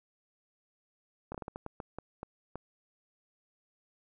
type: slowing click train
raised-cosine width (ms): 1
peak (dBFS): -25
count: 11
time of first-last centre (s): 1.32-2.556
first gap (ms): 25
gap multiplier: 1.33
effects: none